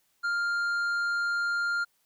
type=tone with tanh clipping; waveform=sine; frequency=1400 Hz; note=F6; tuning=4 cents sharp; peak=-27 dBFS; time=0.23-1.85 s; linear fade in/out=20 ms; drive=7 dB; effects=white hiss -71 dBFS RMS until 2.05 s